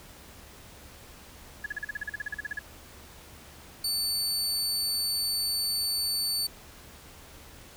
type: tone bursts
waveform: sine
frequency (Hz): 1694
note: G#6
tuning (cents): +34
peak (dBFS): -29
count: 16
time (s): 1.64-2.592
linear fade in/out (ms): 5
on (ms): 22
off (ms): 40
type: tone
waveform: sawtooth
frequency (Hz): 4500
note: C#8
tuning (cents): +25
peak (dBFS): -24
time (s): 3.84-6.47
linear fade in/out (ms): 5
effects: added 72 Hz sine -56 dBFS peak until 7.76 s + pink hiss -50 dBFS RMS until 7.76 s